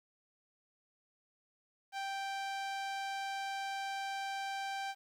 sawtooth tone, 784 Hz, G5, in tune, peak -33 dBFS, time 1.92-4.95 s, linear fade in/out 50 ms, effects low-pass 6000 Hz 12 dB/octave + 11-bit

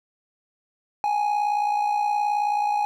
triangle tone with amplitude modulation, 830.6 Hz, G#5, in tune, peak -16 dBFS, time 1.04-2.85 s, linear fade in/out 0 ms, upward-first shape sine, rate 58.9 Hz, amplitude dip 55%, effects none

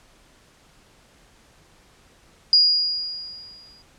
sine tone with exponential decay, 4867 Hz, D#8, 39 cents flat, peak -10 dBFS, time 2.53-3.82 s, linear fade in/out 1 ms, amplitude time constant 280 ms, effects pink hiss -55 dBFS RMS until 3.98 s + low-pass 9000 Hz 12 dB/octave

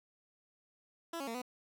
15% pulse tone with pitch steps, 334.7 / 276.1 / 229 / 249.9 Hz, E4 / C#4 / A#3 / B3, +26 / -7 / -31 / +21 cents, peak -32 dBFS, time 1.13-1.418 s, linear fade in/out 5 ms, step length 72 ms, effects none

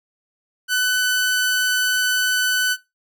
sawtooth tone, 1501 Hz, F#6, 24 cents sharp, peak -13 dBFS, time 0.68-2.77 s, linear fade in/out 50 ms, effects noise-tail reverb RT60 0.2 s tail -18 dB re dry

